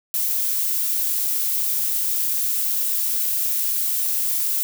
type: noise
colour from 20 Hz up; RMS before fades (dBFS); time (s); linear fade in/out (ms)
violet; -22; 0.14-4.63; 0
effects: none